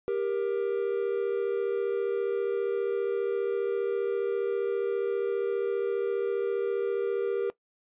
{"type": "tone pair together", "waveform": "triangle", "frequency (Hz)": [396, 470.9], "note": ["G4", "A#4"], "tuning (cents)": [18, 18], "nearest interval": "minor third", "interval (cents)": 300, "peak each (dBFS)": -27, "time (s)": [0.08, 7.5], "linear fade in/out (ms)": 0, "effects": ["noise-tail reverb RT60 0.1 s tail -19 dB re dry", "resampled to 8000 Hz"]}